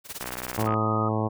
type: noise with tremolo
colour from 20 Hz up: white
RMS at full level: -34 dBFS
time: 0.04-0.68 s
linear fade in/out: 50 ms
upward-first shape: sine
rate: 18 Hz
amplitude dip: 90%
type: click train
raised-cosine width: 0.5 ms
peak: -18 dBFS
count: 34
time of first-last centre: 0.21-0.74 s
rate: 62.3 Hz
type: harmonic tone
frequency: 109 Hz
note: A2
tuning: 16 cents flat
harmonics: 1 / 2 / 3 / 4 / 5 / 6 / 7 / 8 / 9 / 10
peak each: -27 / -30 / -32 / -33 / -34 / -35 / -35 / -36 / -37 / -37 dBFS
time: 0.57-1.29 s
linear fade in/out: 20 ms
type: tone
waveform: sine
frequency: 1244.5 Hz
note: D#6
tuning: in tune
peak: -27 dBFS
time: 0.66-1.09 s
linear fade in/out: 10 ms
effects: none